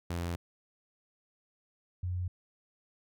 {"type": "tone pair in turn", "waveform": ["sawtooth", "sine"], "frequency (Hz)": [86, 90.2], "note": ["F2", "F#2"], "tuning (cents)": [-26, -44], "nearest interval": "minor second", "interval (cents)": 82, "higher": "second", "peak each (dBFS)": [-29, -31], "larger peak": "first", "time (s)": [[0.1, 0.36], [2.03, 2.28]], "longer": "first", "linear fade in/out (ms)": 5, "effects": []}